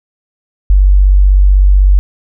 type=tone; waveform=sine; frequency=48 Hz; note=G1; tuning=36 cents flat; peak=-3 dBFS; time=0.7-1.99 s; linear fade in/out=0 ms; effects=none